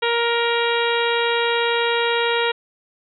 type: harmonic tone with a mistuned harmonic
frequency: 469.1 Hz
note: A#4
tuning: 11 cents sharp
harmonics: 1 / 2 / 3 / 4 / 5 / 6 / 7 / 8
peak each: -21 / -24 / -26 / -27 / -28 / -29 / -29 / -30 dBFS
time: 0.02-2.52 s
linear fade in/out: 10 ms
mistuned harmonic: 8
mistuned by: +25 cents
effects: none